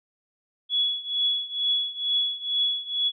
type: tone with tremolo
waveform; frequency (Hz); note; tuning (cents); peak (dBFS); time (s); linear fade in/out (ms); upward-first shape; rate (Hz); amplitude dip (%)
sine; 3381; G#7; +30; -19; 0.69-3.12; 50; triangle; 2.2; 90
effects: none